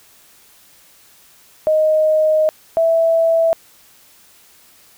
sine tone pair in turn, 622.3 / 658.4 Hz, D#5 / E5, 0 / -2 cents, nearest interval minor second, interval 98 cents, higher second, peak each -11 dBFS, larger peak neither, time 1.67-2.49 / 2.77-3.53 s, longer first, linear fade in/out 0 ms, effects white hiss -49 dBFS RMS until 4.97 s

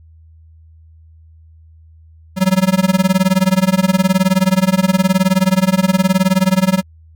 square tone with tremolo, 188 Hz, F#3, 28 cents sharp, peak -8 dBFS, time 2.36-6.83 s, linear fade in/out 50 ms, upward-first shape sine, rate 19 Hz, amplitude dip 95%, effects added 80 Hz sine -41 dBFS peak until 7.15 s

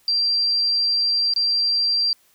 sine tone with dropouts, 4722 Hz, D8, 9 cents sharp, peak -17 dBFS, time 0.08-2.13 s, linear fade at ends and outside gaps 1 ms, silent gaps 1.337-1.362 s, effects white hiss -59 dBFS RMS until 2.34 s

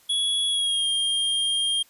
square tone with pitch glide, 3362 to 3214 Hz, G#7 to G7, +20 to +43 cents, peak -22 dBFS, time 0.09-1.83 s, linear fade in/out 10 ms, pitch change -77 cents, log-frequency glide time 0.48-0.87 s, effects white hiss -57 dBFS RMS until 1.89 s + resampled to 32000 Hz

